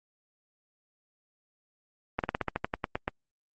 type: slowing click train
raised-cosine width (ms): 0.5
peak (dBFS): -13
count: 12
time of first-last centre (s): 2.19-3.079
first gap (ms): 48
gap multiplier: 1.1
effects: Opus 24 kbps